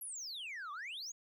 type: exponential two-way sweep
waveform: sine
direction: down then up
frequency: 11920 to 1115 to 6950 Hz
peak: -39 dBFS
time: 0.01-1.12 s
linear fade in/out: 10 ms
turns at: 0.72 s
effects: tanh soft clip ceiling -41 dBFS + 13-bit